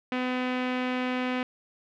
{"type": "tone with low-pass filter", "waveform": "sawtooth", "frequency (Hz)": 252.6, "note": "B3", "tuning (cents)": 39, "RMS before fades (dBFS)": -29, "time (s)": [0.12, 1.43], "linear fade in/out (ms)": 2, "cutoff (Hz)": 2600, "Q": 2, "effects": []}